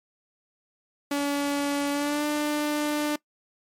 sawtooth tone with pitch glide, 285.1 to 297.6 Hz, C#4 to D4, +49 to +23 cents, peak -20 dBFS, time 1.11-3.16 s, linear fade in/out 5 ms, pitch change +74 cents, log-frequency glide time 1.91-2.25 s, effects noise-tail reverb RT60 0.1 s tail -21 dB re dry + MP3 64 kbps

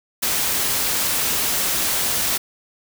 white noise, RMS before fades -21 dBFS, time 0.22-2.38 s, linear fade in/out 10 ms, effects none

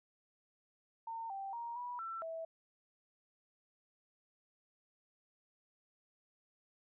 sine tone with pitch steps, 910 / 782 / 938 / 976 / 1340 / 653 Hz, A#5 / G5 / A#5 / B5 / E6 / E5, -42 / -4 / +11 / -21 / +28 / -17 cents, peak -40 dBFS, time 1.07-2.45 s, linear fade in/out 5 ms, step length 230 ms, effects none

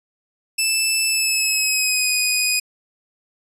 15% pulse tone with pitch glide, 2637 to 2489 Hz, E7 to D#7, 0 to 0 cents, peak -10 dBFS, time 0.58-2.6 s, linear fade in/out 10 ms, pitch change -100 cents, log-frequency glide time 1.08-2.15 s, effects resampled to 32000 Hz

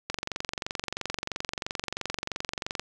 click train, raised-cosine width 0.2 ms, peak -13 dBFS, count 63, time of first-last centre 0.1-2.796 s, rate 23 Hz, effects none

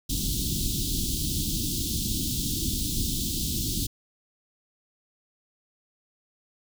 pink band-stop noise, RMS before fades -28 dBFS, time 0.09-3.87 s, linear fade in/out 10 ms, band 330 to 3300 Hz, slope 48 dB/octave, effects none

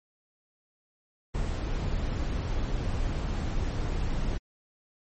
brown noise, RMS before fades -29 dBFS, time 1.34-4.38 s, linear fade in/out 10 ms, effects MP3 32 kbps

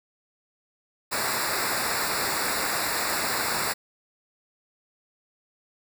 pink noise with comb filter, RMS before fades -27 dBFS, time 1.11-3.74 s, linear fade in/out 20 ms, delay 0.32 ms, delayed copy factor -1, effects none

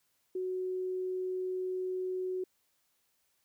sine tone, 370 Hz, F#4, in tune, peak -32 dBFS, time 0.35-2.44 s, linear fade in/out 5 ms, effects white hiss -75 dBFS RMS until 3.44 s

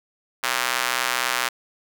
square tone with high-pass filter, 62 Hz, B1, 7 cents sharp, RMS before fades -24 dBFS, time 0.43-1.49 s, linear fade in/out 10 ms, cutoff 1300 Hz, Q 1, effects none

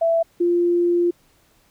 sine tone pair in turn, 664 / 347.7 Hz, E5 / F4, +12 / -8 cents, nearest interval major seventh, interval 1120 cents, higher first, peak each -15 dBFS, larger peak neither, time 0.01-0.23 / 0.4-1.11 s, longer second, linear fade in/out 10 ms, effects pink hiss -59 dBFS RMS until 1.7 s

